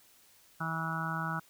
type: harmonic tone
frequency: 162.5 Hz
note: E3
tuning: 24 cents flat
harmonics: 1 / 2 / 4 / 5 / 6 / 7 / 8 / 9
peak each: -36 / -47 / -47 / -43 / -43 / -43 / -38 / -38 dBFS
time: 0.6-1.4 s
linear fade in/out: 10 ms
effects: white hiss -62 dBFS RMS until 1.49 s